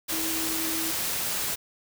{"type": "tone in noise", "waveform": "sine", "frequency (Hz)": 322.9, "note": "E4", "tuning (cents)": -36, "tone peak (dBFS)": -33, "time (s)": [0.11, 0.92], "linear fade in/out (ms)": 20, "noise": "white", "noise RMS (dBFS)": -29, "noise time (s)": [0.08, 1.56], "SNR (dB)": -7, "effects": []}